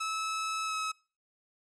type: tone with pitch glide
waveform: sawtooth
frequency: 1300 to 1285.8 Hz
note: E6 to E6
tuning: -24 to -43 cents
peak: -28 dBFS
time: 0-0.92 s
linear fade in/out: 10 ms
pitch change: -19 cents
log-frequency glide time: 0.65-0.74 s
effects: noise-tail reverb RT60 0.4 s tail -24 dB re dry + resampled to 22050 Hz